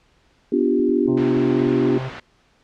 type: chord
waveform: sine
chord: G dominant seventh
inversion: first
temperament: equal with one note detuned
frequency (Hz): 249.1 / 293.7 / 349.2 / 392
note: B3 / D4 / F4 / G4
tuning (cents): +15 / 0 / 0 / 0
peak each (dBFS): -21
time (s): 0.52-1.98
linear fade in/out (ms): 5
type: clicks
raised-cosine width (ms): 3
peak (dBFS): -27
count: 8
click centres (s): 0.797 / 0.893 / 1.058 / 1.132 / 1.2 / 1.372 / 1.607 / 1.67
type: harmonic tone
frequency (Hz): 130.81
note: C3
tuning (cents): 0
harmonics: 1 / 3 / 4 / 5 / 6 / 7 / 8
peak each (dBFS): -26 / -36 / -38 / -40 / -42 / -43 / -44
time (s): 1.07-2.1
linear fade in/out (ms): 20
type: low-pass noise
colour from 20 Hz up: white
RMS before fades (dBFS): -36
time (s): 1.17-2.2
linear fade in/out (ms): 5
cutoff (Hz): 2000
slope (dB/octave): 12
effects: pink hiss -59 dBFS RMS until 2.63 s + low-pass 5000 Hz 12 dB/octave